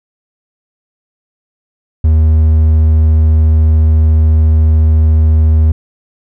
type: tone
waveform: triangle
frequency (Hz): 78.5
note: D#2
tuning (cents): +16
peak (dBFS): -3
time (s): 2.04-5.72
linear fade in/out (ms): 5
effects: none